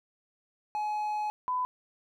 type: tone pair in turn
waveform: triangle / sine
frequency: 845 / 1002.6 Hz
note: G#5 / B5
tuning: +30 / +26 cents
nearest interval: minor third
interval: 296 cents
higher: second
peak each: -27 dBFS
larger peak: neither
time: 0.75-1.3 / 1.48-1.65 s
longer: first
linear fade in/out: 0 ms
effects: none